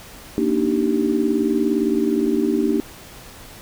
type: chord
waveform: sine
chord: Eb major seventh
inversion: second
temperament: just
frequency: 233.3 / 291.7 / 311.1 / 388.9 Hz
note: Bb3 / D4 / Eb4 / G4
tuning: +2 / -12 / 0 / -14 cents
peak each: -22 dBFS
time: 0.38-2.8 s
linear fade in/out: 0 ms
effects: pink hiss -41 dBFS RMS until 3.61 s